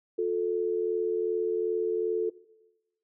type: tone pair together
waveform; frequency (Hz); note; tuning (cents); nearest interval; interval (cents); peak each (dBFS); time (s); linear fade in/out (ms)
sine; 357.5 / 440.1; F4 / A4; +41 / 0; major third; 359; -29 / -27; 0.18-2.3; 10
effects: noise-tail reverb RT60 1.0 s tail -19 dB re dry